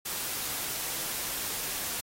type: noise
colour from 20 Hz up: white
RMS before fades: -34 dBFS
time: 0.05-2.01 s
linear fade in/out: 10 ms
effects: AAC 48 kbps